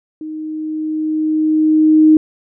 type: tone with level ramp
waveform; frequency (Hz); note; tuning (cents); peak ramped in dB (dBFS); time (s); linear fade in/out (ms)
sine; 311.1; D#4; 0; -24 to -4; 0.21-2.17; 2
effects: none